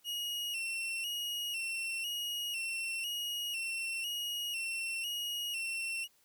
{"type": "tone with vibrato", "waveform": "40% pulse", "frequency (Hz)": 2794, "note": "F7", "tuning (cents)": 0, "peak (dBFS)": -34, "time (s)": [0.04, 6.08], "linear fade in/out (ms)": 50, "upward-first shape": "square", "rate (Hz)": 1, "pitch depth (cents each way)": 55, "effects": ["white hiss -69 dBFS RMS until 6.24 s"]}